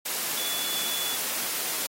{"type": "tone in noise", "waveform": "sine", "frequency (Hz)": 3439, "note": "A7", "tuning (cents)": -40, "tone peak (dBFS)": -32, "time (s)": [0.37, 1.16], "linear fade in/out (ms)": 10, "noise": "white", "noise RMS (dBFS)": -30, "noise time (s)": [0.05, 1.87], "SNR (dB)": -5, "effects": ["high-pass 200 Hz 12 dB/octave", "AAC 48 kbps"]}